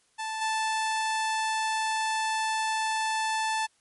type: tone with level steps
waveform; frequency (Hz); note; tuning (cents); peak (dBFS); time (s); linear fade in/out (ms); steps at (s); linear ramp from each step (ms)
sawtooth; 879; A5; -2; -27 / -22; 0.18-3.67; 20; 0.41; 10
effects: white hiss -67 dBFS RMS until 3.8 s + MP3 48 kbps